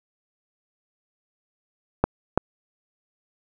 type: clicks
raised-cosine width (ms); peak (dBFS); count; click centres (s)
1; -3; 2; 2.04 / 2.376
effects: none